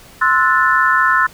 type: chord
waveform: sine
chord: F# half-diminished seventh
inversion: second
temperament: equal with one note detuned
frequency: 1046.5 / 1318.5 / 1463 / 1760 Hz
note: C6 / E6 / F#6 / A6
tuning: 0 / 0 / -20 / 0 cents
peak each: -16 dBFS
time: 0.21-1.27 s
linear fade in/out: 10 ms
effects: pink hiss -42 dBFS RMS until 1.33 s